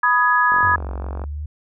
sine chord, G# minor, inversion first, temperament equal with one note detuned, 987.8 / 1244.5 / 1675.7 Hz, B5 / D#6 / G#6, 0 / 0 / +15 cents, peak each -18 / -18 / -17 dBFS, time 0.03-0.76 s, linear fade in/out 5 ms
click train, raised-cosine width 1 ms, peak -18 dBFS, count 34, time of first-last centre 0.52-1.239 s, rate 45.9 Hz
sine exponential two-way sweep, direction down then up, 98.1 to 65 to 76.1 Hz, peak -25 dBFS, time 0.63-1.46 s, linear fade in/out 5 ms, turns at 0.89 s
effects none

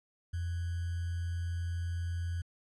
sine tone with sample-and-hold, 86 Hz, F2, 26 cents flat, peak -32 dBFS, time 0.33-2.42 s, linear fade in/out 10 ms, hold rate 1575 Hz, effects resampled to 24000 Hz

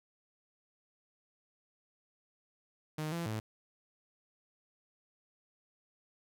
sawtooth tone with pitch steps, 154.3 / 169.3 / 109.4 Hz, D#3 / E3 / A2, -14 / +46 / -9 cents, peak -31 dBFS, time 2.98-3.4 s, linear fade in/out 5 ms, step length 140 ms, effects none

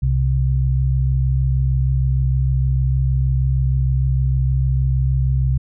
sine tone pair together, 64.6 / 131.08 Hz, C2 / C3, -21 / +4 cents, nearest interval octave, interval 1225 cents, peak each -17 dBFS, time 0.02-5.58 s, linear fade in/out 10 ms, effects none

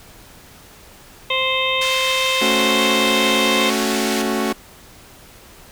harmonic tone, 523 Hz, C5, 1 cent flat, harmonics 1 / 2 / 4 / 5 / 6 / 7, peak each -24 / -24 / -24 / -24 / -24 / -24 dBFS, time 1.3-3.7 s, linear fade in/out 5 ms
white band-pass noise, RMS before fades -27 dBFS, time 1.81-4.22 s, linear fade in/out 5 ms, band 1600 to 5600 Hz, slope 12 dB/octave
sawtooth chord, F# minor, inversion first, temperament equal, 220 / 277.2 / 370 Hz, A3 / C#4 / F#4, 0 / 0 / 0 cents, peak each -18 / -20 / -19 dBFS, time 2.41-4.53 s, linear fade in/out 10 ms
effects pink hiss -44 dBFS RMS until 5.71 s

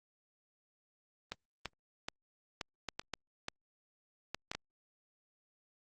clicks, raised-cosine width 0.2 ms, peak -20 dBFS, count 11, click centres 1.32 / 1.657 / 2.085 / 2.612 / 2.887 / 2.995 / 3.137 / 3.484 / 4.346 / 4.515 / 4.55 s, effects Opus 24 kbps

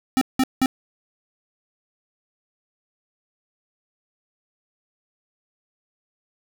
square tone bursts, 261.6 Hz, C4, in tune, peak -16 dBFS, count 3, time 0.17-0.659 s, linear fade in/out 0 ms, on 43 ms, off 180 ms, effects none

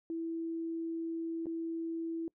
sine tone with dropouts, 329.6 Hz, E4, in tune, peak -34 dBFS, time 0.1-2.28 s, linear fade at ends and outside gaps 1 ms, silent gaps 1.458-1.467 s, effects noise-tail reverb RT60 0.1 s tail -25 dB re dry

